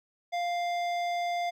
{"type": "tone with hard clipping", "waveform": "sine", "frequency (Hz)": 698.5, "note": "F5", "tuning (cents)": 0, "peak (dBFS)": -30, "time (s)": [0.32, 1.51], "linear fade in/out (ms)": 20, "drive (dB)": 13, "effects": []}